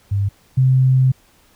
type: tone pair in turn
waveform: sine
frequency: 99.8 / 130.39 Hz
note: G2 / C3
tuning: +32 / -6 cents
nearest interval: perfect fourth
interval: 462 cents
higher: second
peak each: -15 / -10 dBFS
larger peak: second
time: 0.11-0.29 / 0.57-1.12 s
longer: second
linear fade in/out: 10 ms
effects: pink hiss -54 dBFS RMS until 1.55 s